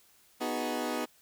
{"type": "chord", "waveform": "20% pulse", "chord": "G# minor seventh", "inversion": "first", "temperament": "equal", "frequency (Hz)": [246.9, 311.1, 370, 415.3], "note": ["B3", "D#4", "F#4", "G#4"], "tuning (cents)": [0, 0, 0, 0], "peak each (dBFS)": [-30, -31, -35, -34], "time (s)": [0.4, 1.06], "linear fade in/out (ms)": 20, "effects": ["white hiss -63 dBFS RMS until 1.21 s"]}